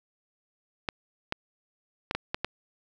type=clicks; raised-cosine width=0.3 ms; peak=-12 dBFS; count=6; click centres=0.888 / 1.324 / 2.111 / 2.15 / 2.345 / 2.446 s; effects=none